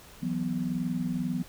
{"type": "chord", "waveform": "sine", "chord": "E suspended second", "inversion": "none", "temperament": "equal", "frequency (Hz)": [164.81, 185, 246.9], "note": ["E3", "F#3", "B3"], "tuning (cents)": [0, 0, 0], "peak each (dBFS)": [-33, -32, -31], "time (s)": [0.22, 1.43], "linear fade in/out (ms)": 10, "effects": ["pink hiss -51 dBFS RMS until 1.48 s"]}